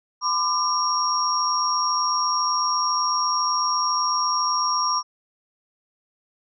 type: tone cluster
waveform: sine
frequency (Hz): 1012 / 1184 / 5590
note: B5 / D6 / F8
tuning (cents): +42 / +14 / +1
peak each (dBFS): -24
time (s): 0.21-5.03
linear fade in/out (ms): 50
effects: none